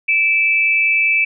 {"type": "tone pair together", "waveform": "sine", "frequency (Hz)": [2330, 2615], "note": ["D7", "E7"], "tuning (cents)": [-14, -15], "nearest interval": "major second", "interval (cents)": 199, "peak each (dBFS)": [-14, -16], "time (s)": [0.08, 1.25], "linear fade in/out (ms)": 10, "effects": []}